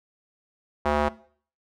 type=tone with band-pass filter; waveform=square; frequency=74 Hz; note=D2; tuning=14 cents sharp; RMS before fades=-23 dBFS; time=0.85-1.09 s; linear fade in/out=10 ms; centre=850 Hz; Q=1.3; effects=noise-tail reverb RT60 0.5 s tail -19 dB re dry